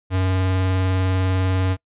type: tone with vibrato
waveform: square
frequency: 93.4 Hz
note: F#2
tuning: 17 cents sharp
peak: -18 dBFS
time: 0.1-1.77 s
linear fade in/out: 50 ms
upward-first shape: square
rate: 20 Hz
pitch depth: 20 cents each way
effects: noise-tail reverb RT60 0.1 s tail -24 dB re dry + resampled to 8000 Hz